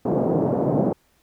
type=band-pass noise; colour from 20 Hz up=pink; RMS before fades=-21 dBFS; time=0.05-0.93 s; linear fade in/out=5 ms; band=150 to 690 Hz; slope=24 dB/octave; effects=pink hiss -63 dBFS RMS until 1.22 s